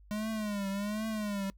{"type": "tone with vibrato", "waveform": "square", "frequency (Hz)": 207.7, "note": "G#3", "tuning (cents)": 0, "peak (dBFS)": -33, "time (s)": [0.11, 1.5], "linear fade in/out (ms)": 0, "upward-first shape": "triangle", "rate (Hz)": 1.3, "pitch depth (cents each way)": 120, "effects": ["noise-tail reverb RT60 0.1 s tail -24 dB re dry", "added 50 Hz sine -54 dBFS peak until 1.57 s"]}